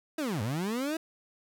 30% pulse linear two-way sweep, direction down then up, 329.6 to 98 to 329.6 Hz, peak -27 dBFS, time 0.18-0.97 s, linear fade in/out 5 ms, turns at 0.42 s, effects none

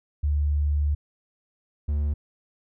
sine / triangle tone pair in turn, 73.3 / 73.3 Hz, D2 / D2, -3 / -3 cents, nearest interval unison, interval 0 cents, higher neither, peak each -20 dBFS, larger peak neither, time 0.23-0.95 / 1.88-2.14 s, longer first, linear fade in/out 10 ms, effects none

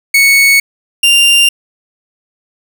40% pulse tone pair in turn, 2217 / 2789 Hz, C#7 / F7, 0 / -3 cents, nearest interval major third, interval 397 cents, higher second, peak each -4 dBFS, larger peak neither, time 0.14-0.6 / 1.03-1.49 s, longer neither, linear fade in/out 5 ms, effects none

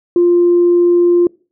sine tone, 349.2 Hz, F4, in tune, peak -6 dBFS, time 0.16-1.27 s, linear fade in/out 2 ms, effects noise-tail reverb RT60 0.4 s tail -26 dB re dry + tanh soft clip ceiling -3 dBFS

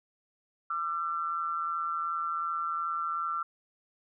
sine tone pair together, 1190 / 1352.7 Hz, D6 / E6, +22 / +44 cents, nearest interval major second, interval 222 cents, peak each -34 / -31 dBFS, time 0.7-3.43 s, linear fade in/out 5 ms, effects none

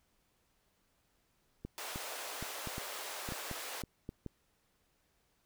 clicks, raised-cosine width 3 ms, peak -28 dBFS, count 11, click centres 1.65 / 1.959 / 2.426 / 2.673 / 2.781 / 3.289 / 3.322 / 3.513 / 3.837 / 4.091 / 4.263 s
pink high-pass noise, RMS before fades -43 dBFS, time 1.78-3.82 s, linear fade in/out 0 ms, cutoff 470 Hz, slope 24 dB/octave
effects pink hiss -75 dBFS RMS until 5.45 s

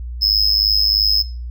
triangle tone with amplitude modulation, 5150 Hz, E8, 41 cents flat, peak -7 dBFS, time 0.21-1.23 s, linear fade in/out 20 ms, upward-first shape sine, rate 103 Hz, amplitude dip 95%, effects noise-tail reverb RT60 0.4 s tail -21 dB re dry + added 60 Hz sine -25 dBFS peak until 1.5 s

